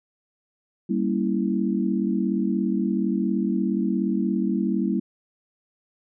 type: chord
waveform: sine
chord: G diminished seventh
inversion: none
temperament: equal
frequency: 196 / 233.1 / 277.2 / 329.6 Hz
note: G3 / Bb3 / Db4 / Fb4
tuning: 0 / 0 / 0 / 0 cents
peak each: -24 / -26 / -30 / -27 dBFS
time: 0.89-5 s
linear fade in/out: 10 ms
effects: none